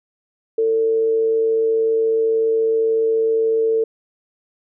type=tone with amplitude modulation; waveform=sine; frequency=448.2 Hz; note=A4; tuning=32 cents sharp; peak=-13 dBFS; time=0.58-3.84 s; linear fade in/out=5 ms; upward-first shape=sine; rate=118 Hz; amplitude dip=30%; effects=none